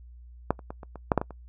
clicks, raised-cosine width 1 ms, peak -8 / -30 / -22 / -27 / -26 / -6 / -7 / -15 / -27 dBFS, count 9, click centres 0.506 / 0.592 / 0.705 / 0.832 / 0.957 / 1.118 / 1.177 / 1.215 / 1.307 s, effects noise-tail reverb RT60 0.1 s tail -24 dB re dry + added 60 Hz sine -45 dBFS peak until 1.48 s

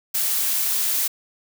blue noise, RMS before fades -22 dBFS, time 0.14-1.08 s, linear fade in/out 10 ms, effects none

